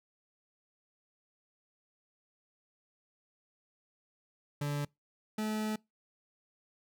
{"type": "tone pair in turn", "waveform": "40% pulse", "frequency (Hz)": [145.1, 215.5], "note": ["D3", "A3"], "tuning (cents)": [-21, -36], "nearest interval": "perfect fifth", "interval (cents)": 685, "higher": "second", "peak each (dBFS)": [-31, -31], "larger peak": "neither", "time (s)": [[4.61, 4.85], [5.38, 5.76]], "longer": "second", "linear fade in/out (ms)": 5, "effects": ["noise-tail reverb RT60 0.2 s tail -25 dB re dry"]}